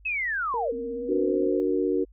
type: linear sweep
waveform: sine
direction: down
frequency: 2632 to 430.6 Hz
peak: -25 dBFS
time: 0.05-0.72 s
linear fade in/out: 10 ms
type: tone with pitch glide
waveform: sine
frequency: 466.2 to 520.3 Hz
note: A#4 to C5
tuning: 0 to -10 cents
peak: -30 dBFS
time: 0.54-1.6 s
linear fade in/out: 0 ms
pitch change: +190 cents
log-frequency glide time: 0.93-1.37 s
type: tone with vibrato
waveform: sine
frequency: 261.6 Hz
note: C4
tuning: in tune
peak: -35 dBFS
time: 0.72-1.48 s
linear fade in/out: 5 ms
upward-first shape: sine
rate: 17 Hz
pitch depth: 81 cents each way
type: chord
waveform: sine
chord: D augmented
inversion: none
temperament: equal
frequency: 293.7 / 370 / 466.2 Hz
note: D4 / F#4 / A#4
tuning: 0 / 0 / 0 cents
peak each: -27 / -25 / -27 dBFS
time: 1.08-2.05 s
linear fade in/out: 20 ms
effects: added 50 Hz sine -50 dBFS peak until 2.12 s